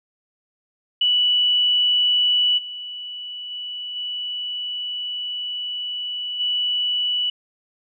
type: tone with level steps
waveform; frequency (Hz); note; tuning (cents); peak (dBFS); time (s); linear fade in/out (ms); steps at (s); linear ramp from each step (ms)
sine; 2956; F#7; -2; -15 / -30 / -28 / -25 / -19; 1.01-7.3; 5; 2.57 / 3.5 / 3.95 / 6.39; 20
effects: none